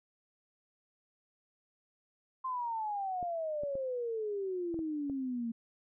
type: exponential sweep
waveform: sine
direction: down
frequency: 1054 to 226 Hz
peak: -33 dBFS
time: 2.44-5.52 s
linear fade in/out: 10 ms
type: clicks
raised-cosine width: 2 ms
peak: -32 dBFS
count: 6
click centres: 3.228 / 3.635 / 3.754 / 4.743 / 4.791 / 5.098 s
effects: none